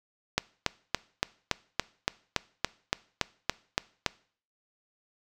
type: click train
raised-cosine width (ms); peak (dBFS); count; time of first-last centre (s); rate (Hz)
0.2; -6; 14; 0.38-4.063; 3.53
effects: noise-tail reverb RT60 0.5 s tail -22 dB re dry